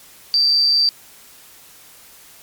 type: tone with amplitude modulation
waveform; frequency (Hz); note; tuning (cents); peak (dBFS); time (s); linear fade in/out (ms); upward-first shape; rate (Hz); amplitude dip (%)
sine; 4678; D8; -8; -10; 0.34-0.89; 0; sine; 145; 45
effects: white hiss -45 dBFS RMS until 2.42 s + MP3 96 kbps